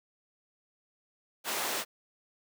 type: high-pass noise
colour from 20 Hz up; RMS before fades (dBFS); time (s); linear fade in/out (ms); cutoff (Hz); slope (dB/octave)
pink; -33; 1.44-1.85; 50; 490; 12
effects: none